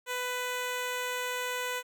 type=tone; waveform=10% pulse; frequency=497.7 Hz; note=B4; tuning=13 cents sharp; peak=-23 dBFS; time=0.06-1.83 s; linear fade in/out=50 ms; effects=none